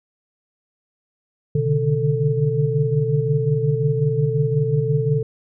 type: tone cluster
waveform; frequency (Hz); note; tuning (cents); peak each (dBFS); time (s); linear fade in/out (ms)
sine; 126.2 / 144.4 / 150 / 442.7; B2 / D3 / D3 / A4; +38 / -29 / +37 / +11; -22; 1.55-5.23; 5
effects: none